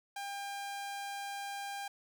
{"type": "tone", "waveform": "sawtooth", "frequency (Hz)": 800, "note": "G5", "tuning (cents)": 35, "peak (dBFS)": -35, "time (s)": [0.16, 1.88], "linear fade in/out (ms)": 5, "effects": []}